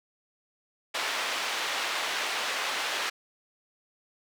white band-pass noise, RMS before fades -31 dBFS, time 0.94-3.1 s, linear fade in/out 10 ms, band 540 to 3300 Hz, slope 12 dB/octave, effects none

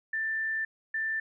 sine tone pair in turn, 1775 / 1775 Hz, A6 / A6, +15 / +15 cents, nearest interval unison, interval 0 cents, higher neither, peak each -28 dBFS, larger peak neither, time 0.13-0.65 / 0.94-1.2 s, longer first, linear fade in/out 5 ms, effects none

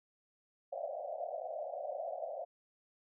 white band-pass noise, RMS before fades -41 dBFS, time 0.72-2.45 s, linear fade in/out 10 ms, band 540 to 730 Hz, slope 96 dB/octave, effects none

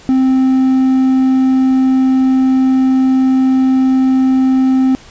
triangle tone, 261.6 Hz, C4, in tune, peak -6 dBFS, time 0.09-4.95 s, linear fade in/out 0 ms, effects pink hiss -39 dBFS RMS until 5.1 s + resampled to 16000 Hz

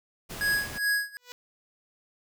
pink noise, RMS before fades -39 dBFS, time 0.29-0.79 s, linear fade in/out 20 ms
square tone with tremolo, 1662 Hz, G#6, 1 cent sharp, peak -23 dBFS, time 0.41-1.17 s, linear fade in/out 0 ms, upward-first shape sine, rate 2.5 Hz, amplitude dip 95%
5% pulse tone with exponential growth, 491.8 Hz, B4, 7 cents flat, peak -26 dBFS, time 1.17-1.32 s, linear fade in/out 0 ms, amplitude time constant 31 ms
effects none

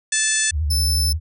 harmonic tone, 875 Hz, A5, 10 cents flat, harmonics 2 / 3 / 4 / 5 / 6 / 7 / 8 / 9 / 10, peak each -23 / -29 / -28 / -30 / -31 / -24 / -27 / -26 / -24 dBFS, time 0.12-0.51 s, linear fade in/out 5 ms
sine tone with vibrato, 76.3 Hz, D#2, 33 cents flat, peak -18 dBFS, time 0.51-1.2 s, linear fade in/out 50 ms, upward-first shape sine, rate 11 Hz, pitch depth 130 cents each way
sawtooth tone, 5274 Hz, E8, in tune, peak -17 dBFS, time 0.7-1.13 s, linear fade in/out 10 ms
effects none

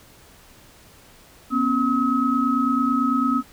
sine tone cluster, 242.2 / 271.2 / 1279 Hz, B3 / C#4 / D#6, -34 / -38 / +47 cents, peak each -22 dBFS, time 1.5-3.43 s, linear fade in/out 50 ms, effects pink hiss -50 dBFS RMS until 3.52 s

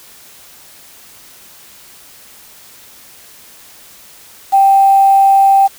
sine tone with quantisation, 784 Hz, G5, in tune, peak -5 dBFS, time 4.52-5.68 s, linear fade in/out 20 ms, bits 5, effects white hiss -40 dBFS RMS until 5.78 s

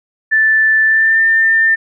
sine tone with pitch glide, 1760 to 1798 Hz, A6 to A6, 0 to +37 cents, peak -8 dBFS, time 0.31-1.76 s, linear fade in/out 20 ms, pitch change +37 cents, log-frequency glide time 0.85-1.21 s, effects none

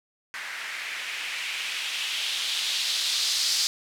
violet noise with low-pass filter sweep, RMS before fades -29 dBFS, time 0.34-3.67 s, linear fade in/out 0 ms, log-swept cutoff 1800 to 4700 Hz, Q 2.3, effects none

